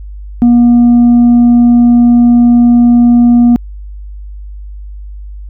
triangle tone with tanh clipping, 239.5 Hz, A#3, 47 cents sharp, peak -3 dBFS, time 0.42-3.56 s, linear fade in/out 0 ms, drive 7 dB, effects added 50 Hz sine -23 dBFS peak until 5.49 s

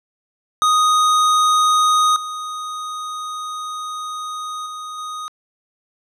square tone with level steps, 1244.5 Hz, D#6, in tune, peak -13 / -26 / -29 / -27 dBFS, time 0.62-5.28 s, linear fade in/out 0 ms, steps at 2.16 / 4.66 / 4.98 s, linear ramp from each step 2 ms, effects low-pass 9000 Hz 12 dB/octave

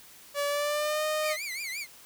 sawtooth tone with pitch glide, 574 to 615.2 Hz, D5 to D#5, -40 to -20 cents, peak -23 dBFS, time 0.34-1.37 s, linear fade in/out 50 ms, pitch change +120 cents, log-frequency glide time 0.47-1.04 s
sawtooth tone with vibrato, 2200 Hz, C#7, 14 cents flat, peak -30 dBFS, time 1.22-1.87 s, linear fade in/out 50 ms, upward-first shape triangle, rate 5.7 Hz, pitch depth 190 cents each way
effects white hiss -52 dBFS RMS until 2.05 s

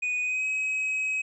triangle tone with pitch glide, 2479 to 2544 Hz, D#7 to D#7, -7 to +38 cents, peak -24 dBFS, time 0.02-1.22 s, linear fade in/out 10 ms, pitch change +45 cents, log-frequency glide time 0.21-0.46 s, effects resampled to 22050 Hz

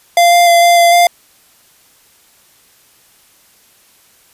square tone with pitch steps, 692 / 697 / 686 / 693 / 687 / 698 Hz, F5 / F5 / F5 / F5 / F5 / F5, -16 / -4 / -31 / -14 / -29 / -1 cents, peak -6 dBFS, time 0.17-1.07 s, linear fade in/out 2 ms, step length 150 ms, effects white hiss -49 dBFS RMS until 4.33 s + resampled to 32000 Hz

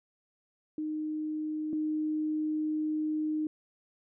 sine tone pair in turn, 308.1 / 308.1 Hz, D#4 / D#4, -17 / -17 cents, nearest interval unison, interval 0 cents, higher neither, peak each -31 / -28 dBFS, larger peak second, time 0.78-1.73 / 1.73-3.47 s, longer second, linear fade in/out 2 ms, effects none

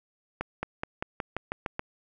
accelerating click train, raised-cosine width 0.5 ms, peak -15 dBFS, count 9, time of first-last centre 0.41-1.794 s, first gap 220 ms, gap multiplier 0.93, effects none

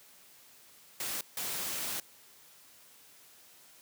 white noise bursts at uneven times, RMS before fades -36 dBFS, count 2, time 1-1.21 / 1.37-2 s, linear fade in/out 2 ms, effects white hiss -58 dBFS RMS until 3.81 s + high-pass 100 Hz 12 dB/octave

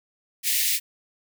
white high-pass noise, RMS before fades -23 dBFS, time 0.43-0.8 s, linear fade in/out 50 ms, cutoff 1800 Hz, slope 96 dB/octave, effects none

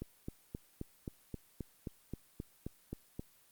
click train, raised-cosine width 3 ms, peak -27 dBFS, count 13, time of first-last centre 0.02-3.195 s, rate 3.78 Hz, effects white hiss -66 dBFS RMS until 3.51 s + Opus 24 kbps

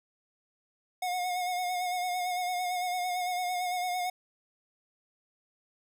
square tone with vibrato, 723 Hz, F#5, 40 cents flat, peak -30 dBFS, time 1.02-4.1 s, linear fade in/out 5 ms, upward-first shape sine, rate 8.9 Hz, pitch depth 34 cents each way, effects none

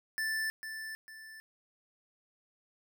square tone with echo, 1762 Hz, A6, 2 cents sharp, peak -32 dBFS, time 0.18-0.5 s, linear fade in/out 0 ms, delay 450 ms, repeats 2, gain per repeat -8 dB, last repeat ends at 1.4 s, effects none

